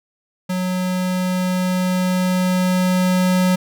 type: tone with level ramp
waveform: square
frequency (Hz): 183.3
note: F#3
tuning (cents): -16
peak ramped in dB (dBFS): -20 to -14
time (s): 0.49-3.56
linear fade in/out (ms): 10
effects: none